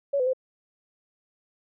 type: tone with pitch steps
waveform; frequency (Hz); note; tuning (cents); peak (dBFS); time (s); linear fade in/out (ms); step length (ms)
sine; 561 / 504 / 519; C#5 / B4 / C5; +21 / +35 / -14; -21; 0.13-0.334; 10; 68
effects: none